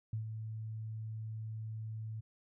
sine tone with ADSR envelope, 110 Hz, A2, in tune, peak -33 dBFS, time 0.13-2.21 s, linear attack 3 ms, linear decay 110 ms, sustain -6 dB, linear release 14 ms, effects none

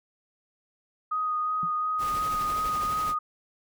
sine tone with vibrato, 1244.5 Hz, D#6, in tune, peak -25 dBFS, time 1.11-3.19 s, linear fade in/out 10 ms, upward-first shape sine, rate 2.8 Hz, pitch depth 13 cents each way
sine tone with exponential decay, 170 Hz, F3, 46 cents flat, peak -31 dBFS, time 1.63-1.72 s, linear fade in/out 2 ms, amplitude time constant 18 ms
pink noise with tremolo, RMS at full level -37 dBFS, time 1.98-3.15 s, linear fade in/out 50 ms, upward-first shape triangle, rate 12 Hz, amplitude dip 35%
effects none

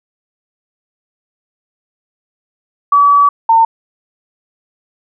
sine tone pair in turn, 1144 / 906.3 Hz, D6 / A#5, -46 / -49 cents, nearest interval major third, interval 403 cents, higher first, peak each -5 dBFS, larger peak neither, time 2.92-3.29 / 3.49-3.65 s, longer first, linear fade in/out 5 ms, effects none

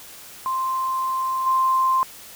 sine tone with level steps, 1046.5 Hz, C6, in tune, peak -21 / -16 dBFS, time 0.46-2.03 s, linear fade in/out 0 ms, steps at 1.46 s, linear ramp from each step 10 ms, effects white hiss -42 dBFS RMS until 2.35 s

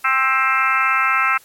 harmonic tone with a mistuned harmonic, 264.1 Hz, C4, 16 cents sharp, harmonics 3 / 4 / 5 / 6 / 7 / 8 / 9 / 10, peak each -29 / -24 / -17 / -23 / -28 / -22 / -27 / -23 dBFS, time 0.04-1.38 s, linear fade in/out 10 ms, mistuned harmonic 7, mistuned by +45 cents, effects white hiss -49 dBFS RMS until 1.44 s + MP3 64 kbps

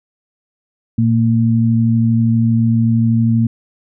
sine tone pair together, 116.03 / 228.2 Hz, A#2 / A#3, -8 / -37 cents, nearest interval octave, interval 1171 cents, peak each -13 dBFS, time 0.98-3.47 s, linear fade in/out 5 ms, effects none

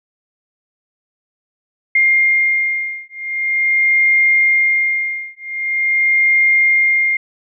sine beating tone pair, 2117 / 2117.44 Hz, C7 / C7, +20 / +20 cents, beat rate 0.44 Hz, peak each -15 dBFS, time 1.95-7.17 s, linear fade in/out 5 ms, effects none

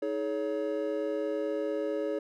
triangle tone cluster, 315.1 / 424 / 560 Hz, D#4 / G#4 / C#5, +22 / +36 / +18 cents, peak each -33 / -31 / -31 dBFS, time 0.02-2.19 s, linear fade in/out 5 ms, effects none

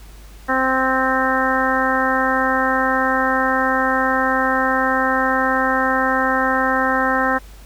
harmonic tone, 261.6 Hz, C4, in tune, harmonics 1 / 2 / 3 / 4 / 5 / 6 / 7, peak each -23 / -23 / -23 / -23 / -23 / -23 / -23 dBFS, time 0.48-7.39 s, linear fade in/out 20 ms, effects added 50 Hz sine -38 dBFS peak until 7.65 s + pink hiss -47 dBFS RMS until 7.65 s

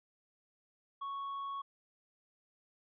triangle tone, 1108.7 Hz, C#6, in tune, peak -36 dBFS, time 1.01-1.62 s, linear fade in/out 10 ms, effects resampled to 11025 Hz

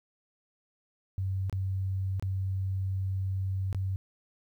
sine tone with dropouts, 95.5 Hz, G2, 45 cents flat, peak -28 dBFS, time 1.18-3.96 s, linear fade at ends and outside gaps 0 ms, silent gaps 1.497-1.527 / 2.197-2.225 / 3.728-3.747 s, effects 11-bit

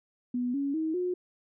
sine tone with pitch steps, 246.3 / 279.7 / 317.6 / 360.6 Hz, B3 / C#4 / D#4 / F#4, -5 / +16 / +36 / -45 cents, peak -27 dBFS, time 0.34-1.14 s, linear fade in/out 5 ms, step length 200 ms, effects none

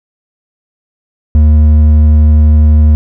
sine tone with hard clipping, 76 Hz, D#2, 40 cents flat, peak -4 dBFS, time 1.35-2.95 s, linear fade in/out 0 ms, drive 5 dB, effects none

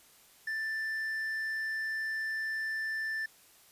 sine tone with hard clipping, 1769 Hz, A6, 9 cents sharp, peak -33 dBFS, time 0.47-3.26 s, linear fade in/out 5 ms, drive 3 dB, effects white hiss -60 dBFS RMS until 3.71 s + resampled to 32000 Hz

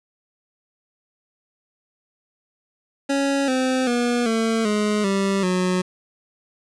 25% pulse tone with pitch steps, 277.2 / 258.6 / 241.3 / 225.2 / 210.1 / 196.01 / 182.88 Hz, C#4 / C4 / B3 / A3 / G#3 / G3 / F#3, 0 / -20 / -40 / +40 / +20 / 0 / -20 cents, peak -15 dBFS, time 3.09-5.82 s, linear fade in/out 10 ms, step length 390 ms, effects resampled to 22050 Hz + 8-bit

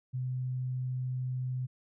sine tone, 127.6 Hz, C3, 43 cents flat, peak -31 dBFS, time 0.13-1.67 s, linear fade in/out 20 ms, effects none

